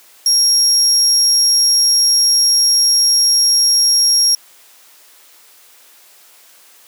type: tone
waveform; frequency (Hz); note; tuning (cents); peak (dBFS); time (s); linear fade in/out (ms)
35% pulse; 5588; F8; 0; -7; 0.26-4.35; 2
effects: white hiss -46 dBFS RMS until 6.87 s + high-pass 400 Hz 12 dB/octave